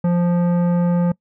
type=tone with tanh clipping; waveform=sine; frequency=174.61 Hz; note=F3; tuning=in tune; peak=-16 dBFS; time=0.04-1.12 s; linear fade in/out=5 ms; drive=13 dB; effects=noise-tail reverb RT60 0.1 s tail -23 dB re dry